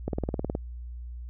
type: click train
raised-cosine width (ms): 2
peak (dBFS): -15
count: 10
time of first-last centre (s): 0.08-0.551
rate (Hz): 19.1
effects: added 60 Hz sine -36 dBFS peak until 1.29 s